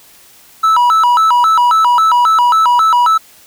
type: tone with vibrato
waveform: triangle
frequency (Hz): 1128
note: C#6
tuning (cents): +30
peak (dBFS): -5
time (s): 0.63-3.18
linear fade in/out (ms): 10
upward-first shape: square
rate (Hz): 3.7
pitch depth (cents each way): 260
effects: white hiss -43 dBFS RMS until 3.46 s